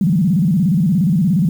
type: tone with vibrato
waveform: sine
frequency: 176.2 Hz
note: F3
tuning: 16 cents sharp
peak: -11 dBFS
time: 0.01-1.49 s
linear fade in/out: 2 ms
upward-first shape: square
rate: 17 Hz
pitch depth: 210 cents each way
effects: 7-bit